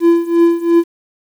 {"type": "tone with tremolo", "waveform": "triangle", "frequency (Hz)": 338.6, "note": "E4", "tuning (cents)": 46, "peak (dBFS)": -3, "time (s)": [0, 0.84], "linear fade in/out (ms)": 50, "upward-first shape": "triangle", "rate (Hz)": 2.9, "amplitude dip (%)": 90, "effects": ["7-bit"]}